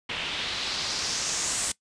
white noise with low-pass filter sweep, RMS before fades -30 dBFS, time 0.09-1.72 s, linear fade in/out 5 ms, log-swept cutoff 2800 to 8600 Hz, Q 2.4, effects noise-tail reverb RT60 0.1 s tail -20 dB re dry + resampled to 22050 Hz

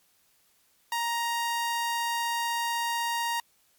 sawtooth tone, 936 Hz, A#5, 7 cents sharp, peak -23 dBFS, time 0.92-3.4 s, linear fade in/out 2 ms, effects white hiss -66 dBFS RMS until 3.78 s + MP3 96 kbps

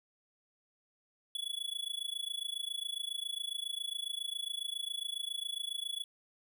square tone with amplitude modulation, 3400 Hz, G#7, 40 cents sharp, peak -33 dBFS, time 1.35-6.04 s, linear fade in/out 2 ms, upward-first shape sine, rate 27.3 Hz, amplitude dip 95%, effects none

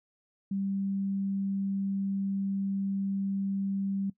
sine tone, 196 Hz, G3, in tune, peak -28 dBFS, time 0.51-4.1 s, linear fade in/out 5 ms, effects noise-tail reverb RT60 0.1 s tail -19 dB re dry

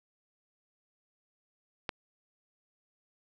click, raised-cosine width 0.3 ms, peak -16 dBFS, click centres 1.892 s, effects none

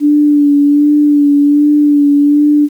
sine tone with vibrato, 291.3 Hz, D4, 14 cents flat, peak -5 dBFS, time 0-2.69 s, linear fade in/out 50 ms, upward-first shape sine, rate 1.3 Hz, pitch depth 27 cents each way, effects 7-bit

